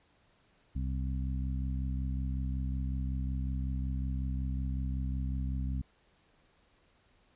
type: harmonic tone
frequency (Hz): 65.41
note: C2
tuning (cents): 0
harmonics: 1 / 2 / 3 / 4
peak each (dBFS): -32 / -38 / -42 / -44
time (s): 0.75-5.82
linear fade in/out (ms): 10
effects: pink hiss -68 dBFS RMS until 7.35 s + resampled to 8000 Hz